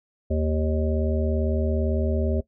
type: harmonic tone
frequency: 77.8 Hz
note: D#2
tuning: in tune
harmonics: 1 / 3 / 5 / 7 / 8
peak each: -23 / -28 / -30 / -31 / -32 dBFS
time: 0.3-2.41 s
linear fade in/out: 10 ms
effects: noise-tail reverb RT60 0.1 s tail -18 dB re dry